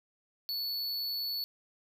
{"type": "tone", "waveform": "square", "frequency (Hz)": 4435, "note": "C#8", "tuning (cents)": 0, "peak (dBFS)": -33, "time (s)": [0.49, 1.44], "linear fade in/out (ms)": 0, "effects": []}